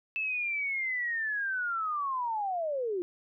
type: linear sweep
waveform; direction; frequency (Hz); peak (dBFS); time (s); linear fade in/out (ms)
sine; down; 2637 to 339.7; -29; 0.16-3.02; 0
effects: none